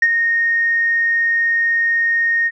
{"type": "tone with ADSR envelope", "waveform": "sine", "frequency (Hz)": 1852, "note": "A#6", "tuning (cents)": -12, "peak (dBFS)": -6, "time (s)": [0.02, 2.51], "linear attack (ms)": 5, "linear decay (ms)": 46, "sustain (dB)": -7, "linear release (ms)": 45, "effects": ["tanh soft clip ceiling -4 dBFS"]}